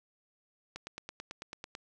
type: click train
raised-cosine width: 0.2 ms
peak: -24 dBFS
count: 10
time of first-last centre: 0.76-1.751 s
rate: 9.08 Hz
effects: none